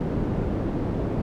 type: low-pass noise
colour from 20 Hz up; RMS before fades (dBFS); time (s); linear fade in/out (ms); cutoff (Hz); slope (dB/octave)
white; -26; 0-1.22; 10; 300; 12
effects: none

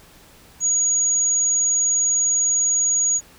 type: tone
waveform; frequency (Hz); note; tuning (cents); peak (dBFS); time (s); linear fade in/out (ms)
sine; 6740; G#8; +25; -16; 0.6-3.21; 50
effects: pink hiss -49 dBFS RMS until 3.38 s

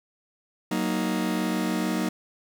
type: chord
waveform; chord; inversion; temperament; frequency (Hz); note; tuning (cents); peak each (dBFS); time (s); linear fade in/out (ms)
40% pulse; D# minor; first; just; 186.68 / 233.3 / 311.1; F#3 / A#3 / D#4; +16 / +2 / 0; -28; 0.71-2.09; 5
effects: none

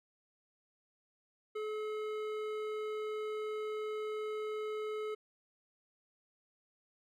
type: tone with hard clipping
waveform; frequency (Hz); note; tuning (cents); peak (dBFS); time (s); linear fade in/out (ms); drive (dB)
triangle; 428.6; A4; -45; -38; 1.55-5.15; 10; 16
effects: none

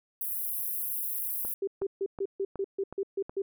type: high-pass noise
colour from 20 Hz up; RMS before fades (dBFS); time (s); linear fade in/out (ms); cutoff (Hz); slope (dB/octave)
pink; -33; 0.21-1.54; 2; 11000; 48
type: click train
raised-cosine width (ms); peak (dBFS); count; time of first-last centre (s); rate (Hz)
1; -26; 6; 1.45-3.295; 2.71
type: tone bursts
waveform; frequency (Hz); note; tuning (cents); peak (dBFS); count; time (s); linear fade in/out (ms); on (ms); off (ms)
sine; 392; G4; 0; -27; 10; 1.62-3.42; 5; 54; 140
effects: none

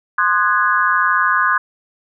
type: chord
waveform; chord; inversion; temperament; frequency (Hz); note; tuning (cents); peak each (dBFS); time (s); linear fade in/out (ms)
sine; Ab dominant seventh; first; equal with one note detuned; 1046.5 / 1226.7 / 1480 / 1661.2; C6 / Eb6 / Gb6 / Ab6; 0 / -25 / 0 / 0; -18; 0.18-1.58; 5
effects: none

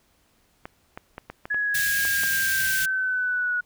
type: clicks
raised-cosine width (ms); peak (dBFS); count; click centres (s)
0.5; -20; 8; 0.655 / 0.975 / 1.181 / 1.3 / 1.455 / 1.545 / 2.052 / 2.235
type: linear sweep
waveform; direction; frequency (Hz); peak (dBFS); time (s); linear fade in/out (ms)
sine; down; 1688 to 1457; -22; 1.5-3.61; 10
type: band-stop noise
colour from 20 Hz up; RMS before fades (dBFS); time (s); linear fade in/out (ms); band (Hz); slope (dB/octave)
white; -28; 1.74-2.86; 10; 210 to 1600; 96
effects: pink hiss -64 dBFS RMS until 3.65 s

